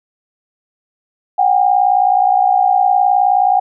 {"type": "tone pair together", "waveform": "sine", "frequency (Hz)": [740, 799.3], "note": ["F#5", "G5"], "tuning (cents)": [0, 33], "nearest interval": "minor second", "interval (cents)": 133, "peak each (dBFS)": -12, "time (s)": [1.38, 3.6], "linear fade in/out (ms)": 10, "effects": []}